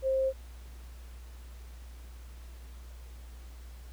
sine tone, 530 Hz, C5, 22 cents sharp, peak -25 dBFS, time 0.02-0.33 s, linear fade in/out 50 ms, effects added 60 Hz sine -44 dBFS peak until 3.92 s + pink hiss -58 dBFS RMS until 3.92 s

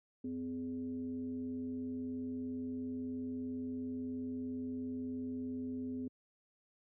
sine tone with frequency modulation, 255.5 Hz, C4, 41 cents flat, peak -37 dBFS, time 0.24-6.08 s, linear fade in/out 5 ms, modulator 163 Hz, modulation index 0.52, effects high-pass 100 Hz 12 dB/octave

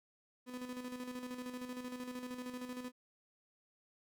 35% pulse tone with tremolo, 249.9 Hz, B3, 21 cents sharp, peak -39 dBFS, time 0.46-2.92 s, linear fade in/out 50 ms, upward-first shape square, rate 13 Hz, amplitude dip 50%, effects none

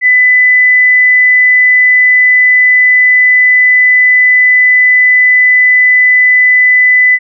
sine tone, 2000 Hz, B6, 21 cents sharp, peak -3 dBFS, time 0.01-7.19 s, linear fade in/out 50 ms, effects none

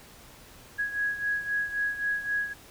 sine beating tone pair, 1661.2 / 1665 Hz, G#6 / G#6, 0 / +4 cents, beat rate 3.8 Hz, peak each -28 / -33 dBFS, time 0.78-2.54 s, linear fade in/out 20 ms, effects pink hiss -51 dBFS RMS until 2.7 s

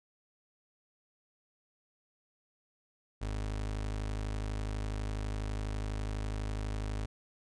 30% pulse tone, 52.1 Hz, G#1, 6 cents sharp, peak -31 dBFS, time 3.21-7.06 s, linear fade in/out 10 ms, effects resampled to 22050 Hz

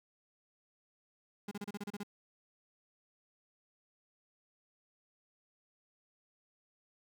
35% pulse tone bursts, 204 Hz, G#3, 31 cents flat, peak -37 dBFS, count 9, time 1.48-2.033 s, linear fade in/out 5 ms, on 33 ms, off 32 ms, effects none

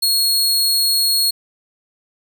sawtooth tone, 4313 Hz, C#8, 48 cents flat, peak -11 dBFS, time 0.02-1.31 s, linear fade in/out 10 ms, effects none

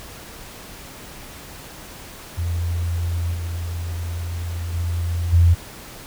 sine tone with level steps, 85.5 Hz, F2, 36 cents flat, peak -20 / -24 / -20 / -10 dBFS, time 2.37-5.55 s, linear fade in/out 20 ms, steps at 3.33 / 4.73 / 5.32 s, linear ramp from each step 20 ms, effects pink hiss -39 dBFS RMS until 6.06 s

